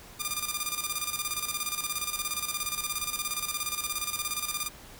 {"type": "tone with tremolo", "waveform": "5% pulse", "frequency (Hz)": 1201, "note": "D6", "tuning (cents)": 38, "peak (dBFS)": -16, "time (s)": [0.19, 4.69], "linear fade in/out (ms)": 20, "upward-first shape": "square", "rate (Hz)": 17, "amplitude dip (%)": 65, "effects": ["pink hiss -49 dBFS RMS until 4.99 s"]}